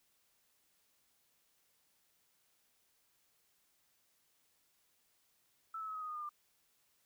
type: tone with pitch steps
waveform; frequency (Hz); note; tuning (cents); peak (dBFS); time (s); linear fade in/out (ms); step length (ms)
sine; 1318 / 1299.9 / 1282 / 1264.3 / 1246.9 / 1229.7 / 1212.8 / 1196.1; E6 / E6 / E6 / D#6 / D#6 / D#6 / D#6 / D6; -1 / -25 / -49 / +27 / +3 / -21 / -45 / +31; -40; 5.74-6.292; 5; 69
effects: white hiss -75 dBFS RMS until 7.05 s